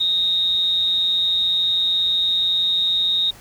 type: tone with amplitude modulation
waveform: sine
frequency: 3729 Hz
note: A#7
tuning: in tune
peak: -14 dBFS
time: 0-3.31 s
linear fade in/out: 10 ms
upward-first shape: sine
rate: 178 Hz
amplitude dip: 50%
effects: pink hiss -45 dBFS RMS until 3.4 s